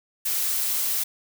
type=noise; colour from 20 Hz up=blue; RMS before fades=-25 dBFS; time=0.25-1.04 s; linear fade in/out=10 ms; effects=none